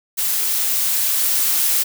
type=noise with level ramp; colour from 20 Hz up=blue; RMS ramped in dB=-20 to -17 dBFS; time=0.17-1.84 s; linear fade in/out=20 ms; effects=none